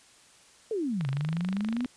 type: exponential two-way sweep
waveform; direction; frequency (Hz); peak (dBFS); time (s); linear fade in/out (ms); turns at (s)
sine; down then up; 466.2 to 131.6 to 254.9; -27; 0.71-1.86; 2; 1.08
type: click train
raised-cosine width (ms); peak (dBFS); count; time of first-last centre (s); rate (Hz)
0.3; -22; 22; 1.01-1.847; 25.1
effects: white hiss -57 dBFS RMS until 1.96 s + resampled to 22050 Hz

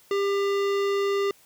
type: tone with hard clipping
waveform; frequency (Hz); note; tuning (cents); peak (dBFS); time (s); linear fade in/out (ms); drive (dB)
sine; 398.8; G4; +30; -24; 0.11-1.31; 2; 18
effects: white hiss -57 dBFS RMS until 1.45 s

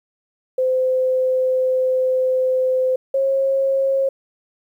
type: tone pair in turn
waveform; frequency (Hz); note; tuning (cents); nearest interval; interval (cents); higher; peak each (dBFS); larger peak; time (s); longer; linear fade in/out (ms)
sine; 515 / 540.3; C5 / C#5; -28 / -44; minor second; 84; second; -15; neither; 0.58-2.96 / 3.14-4.09; first; 5
effects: 9-bit

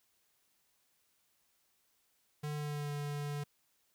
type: tone with pitch glide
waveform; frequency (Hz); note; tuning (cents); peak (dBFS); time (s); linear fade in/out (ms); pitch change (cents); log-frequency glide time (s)
square; 149 to 145.51; D3 to D3; +25 to -16; -37; 2.43-3.44; 10; -41; 2.54-2.91
effects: white hiss -75 dBFS RMS until 3.94 s

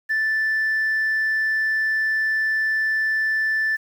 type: tone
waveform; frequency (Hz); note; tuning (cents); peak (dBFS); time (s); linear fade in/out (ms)
sine; 1760; A6; 0; -17; 0.09-3.77; 20
effects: tanh soft clip ceiling -16 dBFS + 8-bit

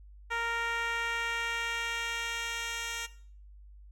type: tone with band-pass filter sweep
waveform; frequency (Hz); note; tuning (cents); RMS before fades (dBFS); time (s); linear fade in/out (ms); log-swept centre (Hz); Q
10% pulse; 464.6; A#4; -6; -34; 0.3-3.07; 20; 1400 to 5000; 0.83
effects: noise-tail reverb RT60 0.5 s tail -17 dB re dry + added 50 Hz sine -49 dBFS peak until 3.91 s

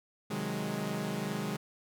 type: chord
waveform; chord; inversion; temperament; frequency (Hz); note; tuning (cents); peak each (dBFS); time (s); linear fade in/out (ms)
sawtooth; Ab dominant seventh; first; equal; 130.81 / 155.56 / 185 / 207.7; C3 / Eb3 / Gb3 / Ab3; 0 / 0 / 0 / 0; -38 / -35 / -35 / -32; 0.3-1.57; 10
effects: none

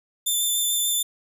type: tone with vibrato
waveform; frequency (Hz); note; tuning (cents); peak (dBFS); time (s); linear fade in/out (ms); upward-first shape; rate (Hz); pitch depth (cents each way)
10% pulse; 3546; A7; +13; -14; 0.26-1.03; 10; sine; 6.8; 14
effects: none

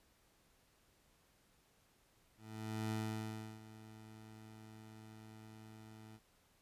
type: tone with ADSR envelope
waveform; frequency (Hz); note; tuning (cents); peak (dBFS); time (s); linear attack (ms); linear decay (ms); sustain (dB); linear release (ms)
20% pulse; 109.5; A2; -8; -32; 2.37-6.2; 540; 680; -17; 54
effects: pink hiss -72 dBFS RMS until 6.61 s + resampled to 32000 Hz

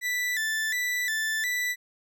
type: tone with vibrato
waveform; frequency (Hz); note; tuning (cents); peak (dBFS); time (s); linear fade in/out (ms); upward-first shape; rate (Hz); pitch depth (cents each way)
40% pulse; 1864.7; A#6; 0; -25; 0.01-1.76; 50; square; 1.4; 100
effects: none

